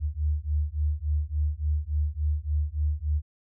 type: beating tone pair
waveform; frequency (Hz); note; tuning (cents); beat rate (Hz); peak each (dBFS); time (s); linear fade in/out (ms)
sine; 73.42 / 76.92; D2 / D#2; 0 / -19; 3.5; -27 / -27; 0-3.22; 50
effects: none